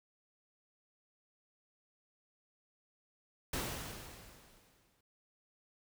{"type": "noise with exponential decay", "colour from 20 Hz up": "pink", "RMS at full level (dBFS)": -36, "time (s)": [3.53, 5.01], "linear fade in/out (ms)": 5, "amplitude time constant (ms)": 320, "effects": []}